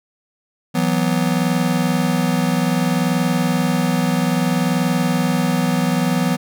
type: chord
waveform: square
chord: E suspended second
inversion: none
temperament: just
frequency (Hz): 164.81 / 185.42 / 247.2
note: E3 / F#3 / B3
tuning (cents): 0 / +4 / +2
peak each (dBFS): -21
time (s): 0.74-6.37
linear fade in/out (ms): 20
effects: none